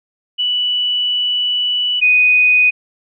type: tone pair in turn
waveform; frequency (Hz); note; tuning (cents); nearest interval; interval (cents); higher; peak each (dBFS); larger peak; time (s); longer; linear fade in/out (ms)
sine; 2960 / 2489; F#7 / D#7; 0 / 0; minor third; 300; first; -14 / -8; second; 0.38-2.01 / 2.01-2.71; first; 20
effects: none